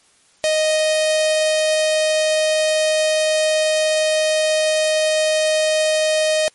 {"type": "tone with notch filter", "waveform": "sawtooth", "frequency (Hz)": 622.3, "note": "D#5", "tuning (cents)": 0, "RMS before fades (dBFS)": -17, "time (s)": [0.44, 6.48], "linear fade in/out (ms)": 0, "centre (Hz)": 1300, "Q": 1.2, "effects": ["white hiss -55 dBFS RMS until 6.54 s", "MP3 48 kbps"]}